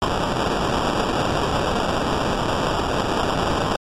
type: noise with sample-and-hold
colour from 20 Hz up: blue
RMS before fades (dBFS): -21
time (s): 0.02-3.76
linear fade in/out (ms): 0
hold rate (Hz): 2100
effects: low-pass 6000 Hz 12 dB/octave + MP3 64 kbps